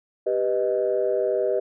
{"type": "chord", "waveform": "sine", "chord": "G augmented", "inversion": "none", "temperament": "equal", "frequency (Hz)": [392, 493.9, 622.3], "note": ["G4", "B4", "D#5"], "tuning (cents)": [0, 0, 0], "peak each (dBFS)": -24, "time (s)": [0.26, 1.6], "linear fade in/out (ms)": 10, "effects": ["tanh soft clip ceiling -12 dBFS"]}